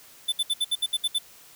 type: tone bursts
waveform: square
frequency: 3520 Hz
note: A7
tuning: in tune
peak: -22 dBFS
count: 9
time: 0.28-1.187 s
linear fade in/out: 10 ms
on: 43 ms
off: 65 ms
effects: white hiss -51 dBFS RMS until 1.55 s